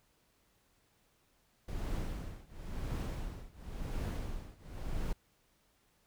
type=noise with tremolo; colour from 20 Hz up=brown; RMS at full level=-35 dBFS; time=1.68-5.13 s; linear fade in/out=5 ms; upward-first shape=triangle; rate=0.95 Hz; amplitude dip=95%; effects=pink hiss -72 dBFS RMS until 6.06 s